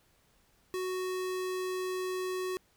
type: tone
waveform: square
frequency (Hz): 370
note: F#4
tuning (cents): 0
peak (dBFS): -33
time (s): 0.74-2.57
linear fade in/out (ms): 0
effects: pink hiss -68 dBFS RMS until 2.76 s